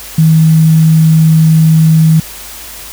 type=tone with quantisation; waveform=sine; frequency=159.5 Hz; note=D#3; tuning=43 cents sharp; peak=-3 dBFS; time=0.18-2.2 s; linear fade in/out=5 ms; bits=5; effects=added 50 Hz sine -37 dBFS peak until 2.92 s + white hiss -28 dBFS RMS until 2.92 s